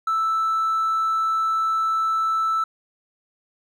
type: tone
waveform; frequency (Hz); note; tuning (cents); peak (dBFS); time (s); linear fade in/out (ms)
triangle; 1318.5; E6; 0; -16; 0.07-2.64; 5
effects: tanh soft clip ceiling -15 dBFS